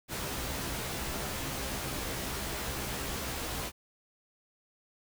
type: noise with comb filter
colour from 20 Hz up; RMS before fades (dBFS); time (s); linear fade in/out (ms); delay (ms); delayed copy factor
pink; -36; 0.08-3.72; 50; 15; +0.6
effects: none